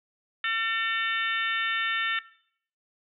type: harmonic tone with a mistuned harmonic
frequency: 450 Hz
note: A4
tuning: 39 cents sharp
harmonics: 3 / 4 / 5 / 6 / 7 / 8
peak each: -32 / -29 / -34 / -37 / -35 / -36 dBFS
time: 0.44-2.19 s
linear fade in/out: 2 ms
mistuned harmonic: 7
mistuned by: -80 cents
effects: noise-tail reverb RT60 0.6 s tail -17 dB re dry